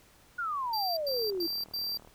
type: exponential sweep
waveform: sine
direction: down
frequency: 1469 to 322.6 Hz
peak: -30 dBFS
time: 0.38-1.47 s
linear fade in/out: 10 ms
type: tone bursts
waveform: square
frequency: 4699 Hz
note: D8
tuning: in tune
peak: -32 dBFS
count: 4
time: 0.73-1.975 s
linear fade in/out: 5 ms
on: 240 ms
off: 95 ms
type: click train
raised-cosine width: 1 ms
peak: -38 dBFS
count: 39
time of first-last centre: 1.09-2.074 s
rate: 38.6 Hz
effects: pink hiss -60 dBFS RMS until 2.14 s

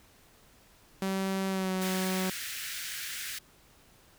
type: tone with pitch glide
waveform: sawtooth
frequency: 192.1 to 187.06 Hz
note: G3 to F#3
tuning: -35 to +19 cents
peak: -25 dBFS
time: 1.02-2.3 s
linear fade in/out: 2 ms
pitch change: -46 cents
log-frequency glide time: 1.49-1.71 s
type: high-pass noise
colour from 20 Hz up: pink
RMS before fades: -38 dBFS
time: 1.81-3.39 s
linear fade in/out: 10 ms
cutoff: 1500 Hz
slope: 48 dB/octave
effects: pink hiss -60 dBFS RMS until 4.18 s

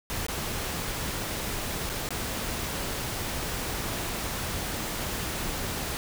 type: noise with dropouts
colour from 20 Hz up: pink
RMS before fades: -32 dBFS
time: 0.1-5.97 s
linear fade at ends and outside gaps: 0 ms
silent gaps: 0.266-0.284 / 1.893-1.898 / 2.089-2.106 s
effects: none

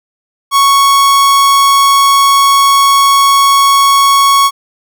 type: tone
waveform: 45% pulse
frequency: 1108.7 Hz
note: C#6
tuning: in tune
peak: -5 dBFS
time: 0.51-4.51 s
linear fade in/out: 50 ms
effects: none

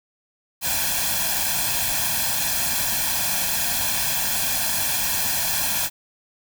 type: noise with comb filter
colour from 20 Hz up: white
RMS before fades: -23 dBFS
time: 0.61-5.9 s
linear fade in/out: 50 ms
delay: 1.2 ms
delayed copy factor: +0.8
effects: none

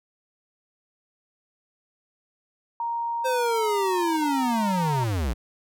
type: tone with pitch glide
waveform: sine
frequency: 934 to 924.9 Hz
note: A#5 to A#5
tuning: +3 to -14 cents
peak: -25 dBFS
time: 2.8-5.04 s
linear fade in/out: 2 ms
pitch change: -17 cents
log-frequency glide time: 3.71-4.54 s
type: linear sweep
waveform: square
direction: down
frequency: 523.3 to 51.91 Hz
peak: -24 dBFS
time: 3.24-5.34 s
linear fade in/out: 20 ms
effects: none

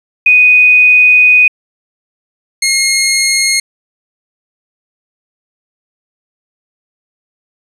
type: tone pair in turn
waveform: sine / 15% pulse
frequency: 2489 / 2149 Hz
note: D#7 / C7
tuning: 0 / +46 cents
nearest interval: minor third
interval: 254 cents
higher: first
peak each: -3 dBFS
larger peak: neither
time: 0.26-1.48 / 2.62-3.6 s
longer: first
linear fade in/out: 5 ms
effects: resampled to 32000 Hz + 7-bit

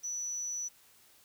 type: tone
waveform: sine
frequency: 5930 Hz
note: F#8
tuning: 3 cents sharp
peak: -34 dBFS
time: 0.03-0.69 s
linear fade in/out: 20 ms
effects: white hiss -62 dBFS RMS until 1.24 s

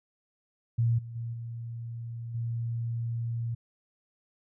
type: tone with level steps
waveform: sine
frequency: 116.54 Hz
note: A#2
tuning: in tune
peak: -22 / -38 / -32 / -35 / -29 dBFS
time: 0.78-3.55 s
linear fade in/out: 10 ms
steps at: 0.98 / 1.15 / 1.33 / 2.34 s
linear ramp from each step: 10 ms
effects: none

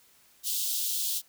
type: high-pass noise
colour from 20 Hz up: white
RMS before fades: -30 dBFS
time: 0.43-1.22 s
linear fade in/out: 50 ms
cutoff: 3100 Hz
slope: 48 dB/octave
effects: white hiss -61 dBFS RMS until 1.28 s

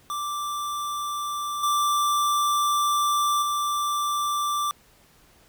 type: tone with level steps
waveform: square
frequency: 1174.7 Hz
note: D6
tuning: in tune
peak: -28 / -21 / -24 dBFS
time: 0.1-4.71 s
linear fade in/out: 0 ms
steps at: 1.63 / 3.42 s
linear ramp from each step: 5 ms
effects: pink hiss -57 dBFS RMS until 5.48 s

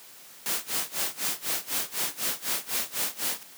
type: noise with tremolo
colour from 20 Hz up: white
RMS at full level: -27 dBFS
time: 0.46-3.43 s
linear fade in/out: 0 ms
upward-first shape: sine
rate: 4 Hz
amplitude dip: 95%
effects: white hiss -49 dBFS RMS until 3.57 s + high-pass 150 Hz 12 dB/octave

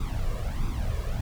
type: noise with flanger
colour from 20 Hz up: brown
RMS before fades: -28 dBFS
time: 0-1.21 s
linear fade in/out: 5 ms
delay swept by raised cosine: 0.82 to 1.81 ms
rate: 1.5 Hz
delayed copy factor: +0.7
effects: none

